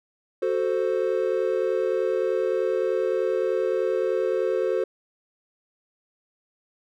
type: chord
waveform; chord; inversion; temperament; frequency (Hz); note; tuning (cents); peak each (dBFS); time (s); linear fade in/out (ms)
triangle; F# diminished; none; equal; 370 / 440 / 523.3; F#4 / A4 / C5; 0 / 0 / 0; -24; 0.42-4.84; 5
effects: none

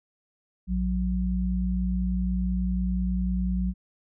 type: tone pair together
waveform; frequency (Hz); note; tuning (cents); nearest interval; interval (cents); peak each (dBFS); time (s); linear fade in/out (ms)
sine; 57.99 / 184.1; A#1 / F#3; -8 / -8; octave + minor sixth; 2000; -26; 0.67-3.74; 50
effects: none

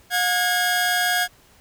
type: tone pair together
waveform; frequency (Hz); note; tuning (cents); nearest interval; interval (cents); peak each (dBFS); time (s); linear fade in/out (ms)
sawtooth; 720 / 1644.6; F#5 / G#6; -47 / -17; octave + major second; 1430; -19 / -17; 0.1-1.28; 50
effects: pink hiss -54 dBFS RMS until 1.6 s

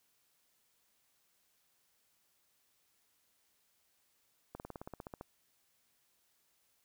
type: slowing click train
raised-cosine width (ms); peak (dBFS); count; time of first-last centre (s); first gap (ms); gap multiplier
1; -30; 12; 4.55-5.211; 49; 1.04
effects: white hiss -75 dBFS RMS until 6.84 s

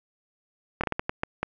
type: slowing click train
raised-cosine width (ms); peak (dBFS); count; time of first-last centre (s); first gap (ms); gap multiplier
0.5; -11; 8; 0.81-1.43; 26; 1.4
effects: none

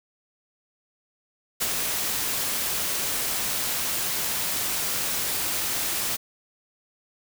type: noise with ADSR envelope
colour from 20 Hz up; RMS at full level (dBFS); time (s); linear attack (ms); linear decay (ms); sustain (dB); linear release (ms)
white; -24; 1.6-6.17; 18; 42; -3; 16
effects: none

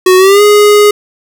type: tone with pitch glide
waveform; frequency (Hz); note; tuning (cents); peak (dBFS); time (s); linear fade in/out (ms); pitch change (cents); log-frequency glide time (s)
square; 370 to 415.3; F#4 to G#4; 0 to 0; -3; 0.06-0.91; 5; +200; 0.17-0.42
effects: none

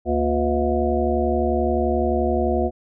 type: harmonic tone with a mistuned harmonic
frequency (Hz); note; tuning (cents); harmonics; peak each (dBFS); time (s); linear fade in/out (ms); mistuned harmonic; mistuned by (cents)
71.5; D2; -46; 1 / 3 / 5 / 7 / 9 / 10; -24 / -25 / -23 / -27 / -26 / -26; 0.05-2.71; 50; 3; +150
effects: none

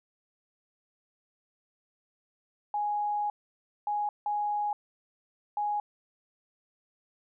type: tone bursts at uneven times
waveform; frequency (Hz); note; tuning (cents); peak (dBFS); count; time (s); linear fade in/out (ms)
sine; 830.6; G#5; 0; -27; 4; 2.74-3.3 / 3.87-4.09 / 4.26-4.73 / 5.57-5.8; 2
effects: none

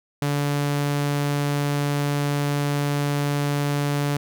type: tone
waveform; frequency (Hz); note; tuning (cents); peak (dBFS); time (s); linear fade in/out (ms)
sawtooth; 144.1; D3; -33; -17; 0.22-4.17; 2
effects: none

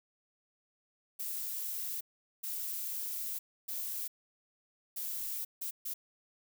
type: noise bursts at uneven times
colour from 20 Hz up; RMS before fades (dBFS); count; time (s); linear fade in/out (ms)
violet; -38; 6; 1.19-2.01 / 2.43-3.39 / 3.68-4.08 / 4.96-5.45 / 5.61-5.71 / 5.85-5.94; 10
effects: none

